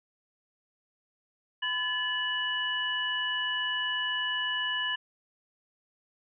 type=tone cluster; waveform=sine; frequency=1005 / 1726 / 2946 Hz; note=B5 / A6 / F#7; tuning=+30 / -34 / -8 cents; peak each=-37 / -31 / -31 dBFS; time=1.62-4.96 s; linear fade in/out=10 ms; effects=none